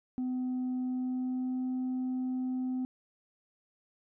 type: tone with pitch glide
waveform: sine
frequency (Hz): 253.6 to 255.7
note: B3 to C4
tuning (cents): +46 to -40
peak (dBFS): -28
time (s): 0.18-2.85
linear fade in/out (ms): 0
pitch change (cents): +14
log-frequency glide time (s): 0.81-1.66
effects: tanh soft clip ceiling -29 dBFS